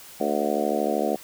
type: harmonic tone with a mistuned harmonic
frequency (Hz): 73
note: D2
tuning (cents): -10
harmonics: 3 / 4 / 5 / 6 / 7 / 8 / 9 / 10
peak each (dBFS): -30 / -30 / -30 / -30 / -30 / -30 / -30 / -30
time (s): 0.2-1.16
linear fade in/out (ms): 5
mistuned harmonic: 10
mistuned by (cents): +15
effects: white hiss -45 dBFS RMS until 1.23 s